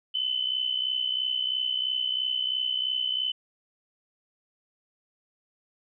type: tone pair together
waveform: sine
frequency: 2980 / 3043 Hz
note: F#7 / F#7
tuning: +12 / +48 cents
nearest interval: unison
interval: 36 cents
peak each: -30 / -27 dBFS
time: 0.14-3.32 s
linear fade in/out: 10 ms
effects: none